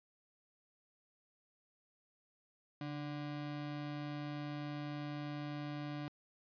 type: ring-modulated tone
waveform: square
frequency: 220 Hz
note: A3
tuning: in tune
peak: -38 dBFS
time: 2.81-6.08 s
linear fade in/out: 0 ms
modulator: 76.1 Hz
effects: resampled to 11025 Hz